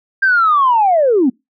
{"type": "linear sweep", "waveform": "sine", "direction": "down", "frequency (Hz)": [1601, 233.1], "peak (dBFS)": -8, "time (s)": [0.22, 1.3], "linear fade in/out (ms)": 10, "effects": ["noise-tail reverb RT60 0.2 s tail -26 dB re dry", "tanh soft clip ceiling -4 dBFS"]}